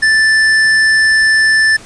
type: tone with hard clipping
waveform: sine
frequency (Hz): 1760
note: A6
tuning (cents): 0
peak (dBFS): -9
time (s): 0.02-1.77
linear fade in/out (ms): 10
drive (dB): 10
effects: pink hiss -36 dBFS RMS until 1.85 s + resampled to 22050 Hz